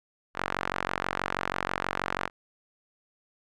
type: tone with band-pass filter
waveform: sawtooth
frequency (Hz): 46.21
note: F#1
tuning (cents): -1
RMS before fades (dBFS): -32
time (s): 0.34-2.3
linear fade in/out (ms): 50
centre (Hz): 1400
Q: 1.3
effects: none